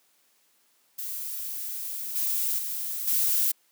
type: noise with level steps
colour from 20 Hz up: violet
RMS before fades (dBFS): -34 / -27 / -32 / -24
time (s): 0.98-3.52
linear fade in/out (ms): 10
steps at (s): 2.15 / 2.58 / 3.07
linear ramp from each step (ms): 10
effects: white hiss -66 dBFS RMS until 3.71 s + high-pass 200 Hz 12 dB/octave